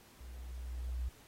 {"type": "tone with level ramp", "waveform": "sine", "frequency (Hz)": 61.74, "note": "B1", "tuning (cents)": 0, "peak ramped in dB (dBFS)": [-46, -33], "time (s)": [0.2, 1.09], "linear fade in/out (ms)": 10, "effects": ["pink hiss -61 dBFS RMS until 1.27 s", "AAC 48 kbps"]}